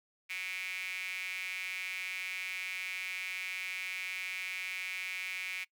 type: tone with high-pass filter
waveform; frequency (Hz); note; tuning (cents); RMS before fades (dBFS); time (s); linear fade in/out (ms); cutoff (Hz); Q
sawtooth; 185.4; F#3; +4; -39; 0.29-5.65; 20; 2300; 8.6
effects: noise-tail reverb RT60 0.1 s tail -23 dB re dry